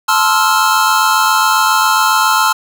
square chord, F major seventh, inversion first, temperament just, 873.1 / 1047.7 / 1309.6 / 1396.9 Hz, A5 / C6 / E6 / F6, -14 / +2 / -12 / 0 cents, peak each -16 dBFS, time 0.08-2.53 s, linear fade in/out 10 ms, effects none

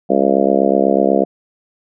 harmonic tone, 68.1 Hz, C#2, 30 cents flat, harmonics 3 / 4 / 5 / 6 / 7 / 8 / 9 / 10, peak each -19 / -19 / -19 / -19 / -19 / -19 / -19 / -19 dBFS, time 0.09-1.25 s, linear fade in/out 20 ms, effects none

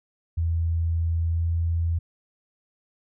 sine tone with pitch glide, 83 to 83.67 Hz, E2 to E2, +12 to +26 cents, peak -21 dBFS, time 0.37-1.99 s, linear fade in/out 10 ms, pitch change +14 cents, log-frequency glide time 1.3-1.42 s, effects none

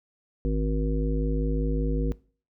harmonic tone, 52.6 Hz, G#1, 23 cents sharp, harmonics 1 / 3 / 5 / 7 / 9, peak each -24 / -31 / -31 / -36 / -34 dBFS, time 0.45-2.12 s, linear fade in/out 0 ms, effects noise-tail reverb RT60 0.4 s tail -21 dB re dry

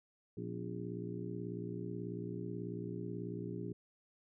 harmonic tone with a mistuned harmonic, 58.27 Hz, A#1, in tune, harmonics 2 / 3 / 4 / 5 / 6 / 7, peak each -45 / -44 / -50 / -48 / -47 / -47 dBFS, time 0.37-3.73 s, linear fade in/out 5 ms, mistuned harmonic 4, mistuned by +130 cents, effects none

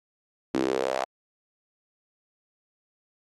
sawtooth tone with high-pass filter sweep, 65.41 Hz, C2, in tune, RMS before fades -27 dBFS, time 0.54-1.05 s, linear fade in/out 0 ms, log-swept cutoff 290 to 720 Hz, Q 4, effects low-pass 7000 Hz 12 dB/octave + AAC 48 kbps

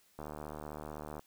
click train, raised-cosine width 1 ms, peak -29 dBFS, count 77, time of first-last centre 0.19-1.194 s, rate 75.7 Hz, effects white hiss -68 dBFS RMS until 1.26 s

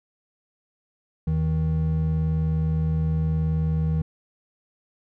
triangle tone pair together, 79.2 / 158.4 Hz, D#2 / D#3, +31 / +31 cents, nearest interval octave, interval 1200 cents, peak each -23 / -20 dBFS, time 1.27-4.02 s, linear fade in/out 5 ms, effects none

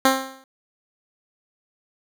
10% pulse tone with exponential decay, 265.3 Hz, C4, 24 cents sharp, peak -4 dBFS, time 0.05-0.44 s, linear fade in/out 2 ms, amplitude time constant 84 ms, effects none

